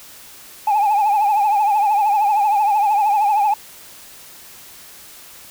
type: tone with vibrato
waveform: sine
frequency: 830.6 Hz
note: G#5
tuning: in tune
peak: -11 dBFS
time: 0.67-3.54 s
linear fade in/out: 5 ms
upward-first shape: triangle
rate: 13 Hz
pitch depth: 100 cents each way
effects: tanh soft clip ceiling -11 dBFS + white hiss -41 dBFS RMS until 5.5 s